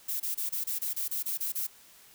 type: noise bursts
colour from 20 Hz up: violet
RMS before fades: -32 dBFS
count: 11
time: 0.08-1.67 s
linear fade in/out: 10 ms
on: 120 ms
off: 27 ms
effects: white hiss -56 dBFS RMS until 2.14 s